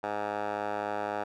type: tone with band-pass filter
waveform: 10% pulse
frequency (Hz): 103.83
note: G#2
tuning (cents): 0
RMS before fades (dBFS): -33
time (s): 0.03-1.24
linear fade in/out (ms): 10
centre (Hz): 920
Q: 3.3
effects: none